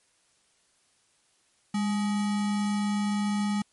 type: tone with sample-and-hold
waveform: sine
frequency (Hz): 204.4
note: G#3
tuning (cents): -27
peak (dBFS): -24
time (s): 1.74-3.62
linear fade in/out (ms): 5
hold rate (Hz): 1050
effects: white hiss -67 dBFS RMS until 3.72 s + MP3 48 kbps